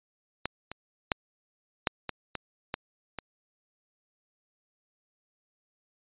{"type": "clicks", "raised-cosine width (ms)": 0.3, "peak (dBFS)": [-13, -22, -8, -8, -16, -17, -14, -19], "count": 8, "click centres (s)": [0.456, 0.716, 1.118, 1.872, 2.093, 2.353, 2.741, 3.187], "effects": ["resampled to 8000 Hz"]}